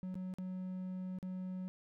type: tone with dropouts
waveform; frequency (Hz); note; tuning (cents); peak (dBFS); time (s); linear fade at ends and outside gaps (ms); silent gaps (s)
triangle; 185; F#3; 0; -37; 0.03-1.68; 0; 0.143-0.154 / 0.339-0.385 / 1.187-1.228
effects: none